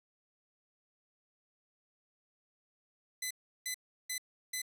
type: tone bursts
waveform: 10% pulse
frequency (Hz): 2015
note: B6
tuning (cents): +34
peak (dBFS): -26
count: 4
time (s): 3.22-4.618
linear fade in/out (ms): 5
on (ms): 87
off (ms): 350
effects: none